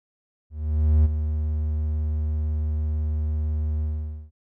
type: tone with ADSR envelope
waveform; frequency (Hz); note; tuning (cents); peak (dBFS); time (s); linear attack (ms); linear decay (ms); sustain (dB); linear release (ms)
triangle; 76.5; D#2; -29; -11; 0.5-4.31; 550; 22; -9; 490
effects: none